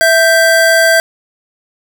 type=tone pair together; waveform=square; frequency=660.3 / 1568 Hz; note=E5 / G6; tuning=+3 / 0 cents; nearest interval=octave + minor third; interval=1497 cents; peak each=-10 dBFS; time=0.01-1 s; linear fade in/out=0 ms; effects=none